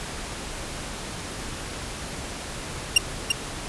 sawtooth tone with echo, 2794 Hz, F7, in tune, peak -8 dBFS, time 2.96-2.98 s, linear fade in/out 5 ms, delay 340 ms, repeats 1, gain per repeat -6 dB, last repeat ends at 3.32 s, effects pink hiss -34 dBFS RMS until 3.68 s + resampled to 24000 Hz

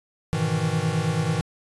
square chord, E major seventh, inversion first, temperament equal, 103.83 / 123.47 / 155.56 / 164.81 Hz, G#2 / B2 / D#3 / E3, 0 / 0 / 0 / 0 cents, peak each -31 / -31 / -26 / -27 dBFS, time 0.33-1.41 s, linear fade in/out 0 ms, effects resampled to 24000 Hz

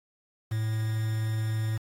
triangle tone with quantisation, 110 Hz, A2, in tune, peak -24 dBFS, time 0.51-1.78 s, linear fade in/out 10 ms, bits 7, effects AAC 48 kbps

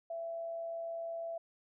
sine tone with amplitude modulation, 668 Hz, E5, 23 cents sharp, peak -36 dBFS, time 0.1-1.38 s, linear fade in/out 5 ms, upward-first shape sine, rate 126 Hz, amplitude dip 25%, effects none

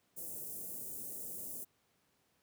white band-stop noise, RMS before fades -44 dBFS, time 0.16-1.65 s, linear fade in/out 20 ms, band 550 to 8200 Hz, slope 24 dB/octave, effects pink hiss -75 dBFS RMS until 2.42 s + high-pass 100 Hz 12 dB/octave

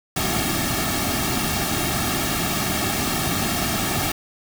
pink noise with comb filter, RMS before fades -23 dBFS, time 0.16-4.12 s, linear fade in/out 5 ms, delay 2 ms, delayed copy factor -0.75, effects none

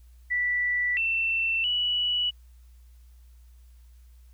sine tone with pitch steps, 1965 / 2684 / 2945 Hz, B6 / E7 / F#7, -9 / +31 / -9 cents, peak -23 dBFS, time 0.3-2.31 s, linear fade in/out 20 ms, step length 670 ms, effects added 60 Hz sine -49 dBFS peak until 4.33 s + white hiss -68 dBFS RMS until 4.33 s

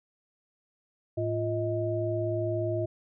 sine tone cluster, 108.8 / 347.9 / 631 Hz, A2 / F4 / D#5, -19 / -7 / +24 cents, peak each -31 dBFS, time 1.17-2.86 s, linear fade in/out 10 ms, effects none

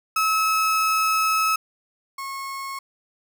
35% pulse tone pair in turn, 1293 / 1090.2 Hz, E6 / C#6, -34 / -29 cents, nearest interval minor third, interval 295 cents, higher first, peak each -17 / -28 dBFS, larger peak first, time 0.16-1.56 / 2.18-2.79 s, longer first, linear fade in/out 5 ms, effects none

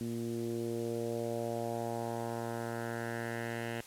10% pulse tone with low-pass filter sweep, 116.54 Hz, A#2, in tune, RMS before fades -37 dBFS, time 0.01-3.81 s, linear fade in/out 0 ms, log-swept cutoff 270 to 2500 Hz, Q 2.4, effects white hiss -53 dBFS RMS until 3.86 s + low-pass 12000 Hz 12 dB/octave

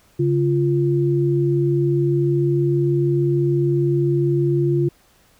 sine tone pair together, 140.3 / 346.9 Hz, C#3 / F4, +21 / -12 cents, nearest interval octave + major third, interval 1567 cents, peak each -18 / -18 dBFS, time 0.19-4.89 s, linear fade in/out 10 ms, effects pink hiss -56 dBFS RMS until 5.39 s

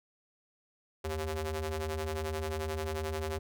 sawtooth ring-modulated tone, 155.56 Hz, D#3, in tune, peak -26 dBFS, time 1.04-3.39 s, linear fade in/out 10 ms, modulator 239 Hz, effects none

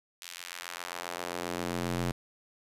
square tone with high-pass filter sweep, 43.74 Hz, F1, 3 cents sharp, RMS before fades -36 dBFS, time 0.21-2.12 s, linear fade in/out 10 ms, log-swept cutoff 3200 to 110 Hz, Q 0.82, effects resampled to 32000 Hz + 9-bit

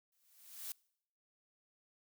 blue noise with exponential growth, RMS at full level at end -41 dBFS, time 0.12-0.72 s, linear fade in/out 2 ms, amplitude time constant 130 ms, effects noise-tail reverb RT60 0.7 s tail -25 dB re dry

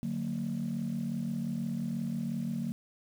sine chord, D augmented, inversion none, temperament just, 146.83 / 183.54 / 229.4 Hz, D3 / F#3 / A#3, 0 / -14 / -28 cents, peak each -37 / -35 / -33 dBFS, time 0.03-2.72 s, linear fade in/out 0 ms, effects tanh soft clip ceiling -25 dBFS + 9-bit

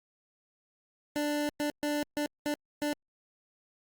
25% pulse tone bursts at uneven times, 294.8 Hz, D4, 7 cents sharp, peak -25 dBFS, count 6, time 1.16-1.49 / 1.6-1.7 / 1.83-2.03 / 2.17-2.26 / 2.46-2.54 / 2.82-2.93 s, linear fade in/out 0 ms, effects Opus 48 kbps

